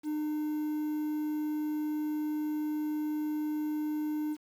triangle tone with quantisation, 303.3 Hz, D#4, 44 cents flat, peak -28 dBFS, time 0.03-4.37 s, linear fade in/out 50 ms, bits 9, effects none

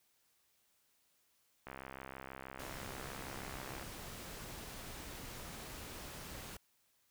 click train, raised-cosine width 0.5 ms, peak -31 dBFS, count 144, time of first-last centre 1.67-3.827 s, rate 66.3 Hz
pink noise, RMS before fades -48 dBFS, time 2.59-6.57 s, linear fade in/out 5 ms
effects white hiss -75 dBFS RMS until 7.1 s

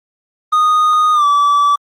triangle tone with pitch glide, 1237 to 1154.2 Hz, D#6 to D6, -10 to -30 cents, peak -7 dBFS, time 0.52-1.76 s, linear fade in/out 10 ms, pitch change -120 cents, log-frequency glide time 1.13-1.25 s, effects Opus 24 kbps

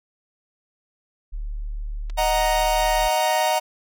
sine tone, 36.98 Hz, D1, 13 cents sharp, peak -26 dBFS, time 1.32-3.09 s, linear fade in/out 20 ms
clicks, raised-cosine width 0.2 ms, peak -26 dBFS, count 2, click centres 2.098 / 2.101 s
45% pulse chord, D# minor, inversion none, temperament equal, 622.3 / 740 / 932.3 Hz, D#5 / F#5 / A#5, 0 / 0 / 0 cents, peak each -23 dBFS, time 2.17-3.6 s, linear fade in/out 20 ms
effects none

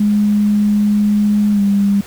sine tone with pitch glide, 207.7 to 200.4 Hz, G#3 to G3, 0 to +38 cents, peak -10 dBFS, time 0-2.01 s, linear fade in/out 5 ms, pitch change -62 cents, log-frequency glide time 1.52-1.61 s, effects pink hiss -37 dBFS RMS until 2.06 s

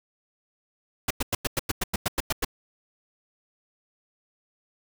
pink noise bursts, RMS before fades -25 dBFS, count 12, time 1.08-2.448 s, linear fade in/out 5 ms, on 26 ms, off 96 ms, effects none

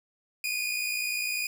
sawtooth tone pair together, 2429 / 2489 Hz, D#7 / D#7, -42 / 0 cents, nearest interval unison, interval 42 cents, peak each -28 dBFS, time 0.44-1.47 s, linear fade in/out 2 ms, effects none

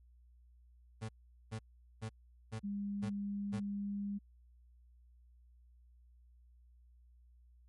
35% pulse tone bursts, 110.4 Hz, A2, 6 cents sharp, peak -37 dBFS, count 6, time 1.01-3.602 s, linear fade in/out 20 ms, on 82 ms, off 420 ms
sine tone, 201.7 Hz, G3, 50 cents sharp, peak -36 dBFS, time 2.63-4.19 s, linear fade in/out 20 ms
effects added 60 Hz sine -60 dBFS peak until 7.68 s + MP3 48 kbps

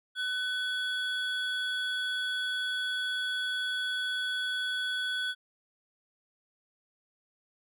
triangle tone pair together, 1500 / 3371 Hz, F#6 / G#7, +23 / +25 cents, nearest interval octave + major second, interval 1402 cents, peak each -30 / -32 dBFS, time 0.15-5.35 s, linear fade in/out 50 ms, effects none

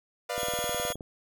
sawtooth chord, B diminished, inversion none, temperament equal with one note detuned, 493.9 / 596.9 / 698.5 Hz, B4 / D5 / F5, 0 / +28 / 0 cents, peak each -31 dBFS, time 0.29-0.93 s, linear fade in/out 10 ms
15% pulse tone, 3334 Hz, G#7, 6 cents sharp, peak -27 dBFS, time 0.35-0.96 s, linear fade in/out 50 ms
click train, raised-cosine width 2 ms, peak -26 dBFS, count 13, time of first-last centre 0.38-1.008 s, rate 19.1 Hz
effects none

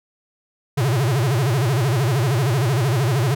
square tone with vibrato, 127.2 Hz, C3, 48 cents flat, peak -17 dBFS, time 0.77-3.35 s, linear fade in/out 10 ms, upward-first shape sine, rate 13 Hz, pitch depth 250 cents each way, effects none

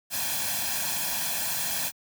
white noise with comb filter, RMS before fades -29 dBFS, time 0.1-1.92 s, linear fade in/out 50 ms, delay 1.2 ms, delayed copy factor +0.75, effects high-pass 100 Hz 12 dB/octave

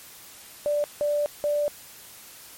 sine tone bursts at uneven times, 587.3 Hz, D5, in tune, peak -21 dBFS, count 3, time 0.66-0.84 / 1.01-1.26 / 1.44-1.68 s, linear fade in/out 0 ms, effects white hiss -46 dBFS RMS until 2.57 s + MP3 64 kbps

